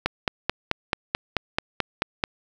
click train, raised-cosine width 0.3 ms, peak -5 dBFS, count 11, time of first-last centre 0.06-2.239 s, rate 4.59 Hz, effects 7-bit

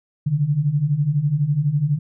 sine beating tone pair, 138.2 / 150.2 Hz, C#3 / D3, -5 / +39 cents, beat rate 12 Hz, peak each -22 / -18 dBFS, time 0.26-1.99 s, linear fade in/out 10 ms, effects none

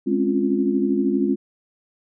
sine chord, Db major seventh, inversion second, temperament equal with one note detuned, 207.7 / 264.4 / 277.2 / 349.2 Hz, Ab3 / C4 / Db4 / F4, 0 / +18 / 0 / 0 cents, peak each -23 dBFS, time 0.06-1.36 s, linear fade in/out 20 ms, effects none

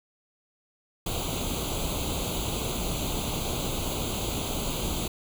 pink noise with comb filter, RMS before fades -30 dBFS, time 1.06-5.08 s, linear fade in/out 5 ms, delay 0.28 ms, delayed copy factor +0.9, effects none

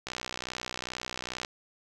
click train, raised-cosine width 0.2 ms, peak -17 dBFS, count 87, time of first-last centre 0.07-1.448 s, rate 62.4 Hz, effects none

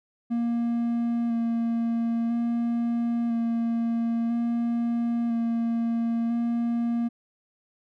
triangle tone with vibrato, 233.1 Hz, A#3, in tune, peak -21 dBFS, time 0.3-7.09 s, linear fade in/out 20 ms, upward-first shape square, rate 0.5 Hz, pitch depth 13 cents each way, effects none

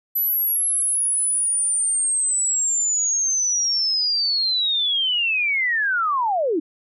sine linear sweep, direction down, 12000 to 284.3 Hz, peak -18 dBFS, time 0.15-6.6 s, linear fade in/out 10 ms, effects none

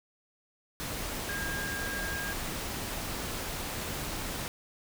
sine tone in noise, 1618 Hz, G#6, 46 cents flat, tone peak -35 dBFS, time 1.29-2.33 s, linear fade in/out 0 ms, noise pink, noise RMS -36 dBFS, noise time 0.8-4.48 s, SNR -2 dB, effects none

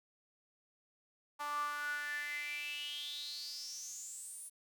sawtooth tone with high-pass filter sweep, 292.8 Hz, D4, 5 cents flat, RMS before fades -42 dBFS, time 1.39-4.5 s, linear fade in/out 20 ms, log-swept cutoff 1000 to 10000 Hz, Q 9.4, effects 11-bit

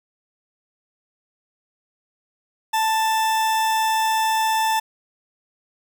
40% pulse tone, 883 Hz, A5, 6 cents sharp, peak -17 dBFS, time 2.73-4.8 s, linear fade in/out 10 ms, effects 9-bit

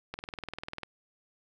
click train, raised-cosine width 0.3 ms, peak -21 dBFS, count 15, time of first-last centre 0.14-0.833 s, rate 20.2 Hz, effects none

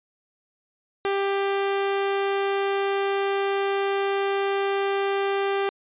sawtooth tone, 395.2 Hz, G4, 14 cents sharp, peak -18 dBFS, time 1.05-5.69 s, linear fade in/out 0 ms, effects resampled to 8000 Hz

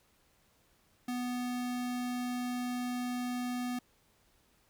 square tone, 246.9 Hz, B3, in tune, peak -34 dBFS, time 1.08-3.79 s, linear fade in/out 5 ms, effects pink hiss -69 dBFS RMS until 4.69 s

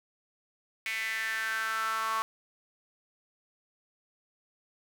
sawtooth tone with high-pass filter sweep, 222 Hz, A3, 16 cents sharp, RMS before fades -32 dBFS, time 0.86-2.22 s, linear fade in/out 0 ms, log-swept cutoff 2200 to 1100 Hz, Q 6.4, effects none

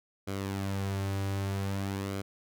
sawtooth tone with flanger, 98 Hz, G2, in tune, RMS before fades -33 dBFS, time 0.27-2.22 s, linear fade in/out 10 ms, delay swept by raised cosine 1.1 to 4.5 ms, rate 0.52 Hz, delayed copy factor -0.5, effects none

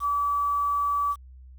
sine tone with quantisation, 1150 Hz, D6, 37 cents flat, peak -22 dBFS, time 0-1.16 s, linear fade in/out 50 ms, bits 8, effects added 64 Hz sine -44 dBFS peak until 1.58 s

